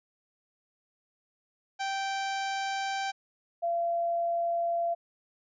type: tone pair in turn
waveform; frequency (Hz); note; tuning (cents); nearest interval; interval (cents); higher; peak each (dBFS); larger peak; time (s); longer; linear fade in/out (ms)
sawtooth / sine; 781 / 682.9; G5 / F5; -7 / -39; major second; 232; first; -26; neither; 1.79-3.12 / 3.62-4.95; neither; 20
effects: resampled to 16000 Hz